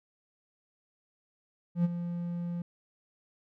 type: tone with ADSR envelope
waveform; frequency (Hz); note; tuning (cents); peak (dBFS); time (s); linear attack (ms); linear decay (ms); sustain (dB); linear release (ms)
triangle; 173.1; F3; -15; -19; 1.75-2.62; 95; 27; -11; 3
effects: none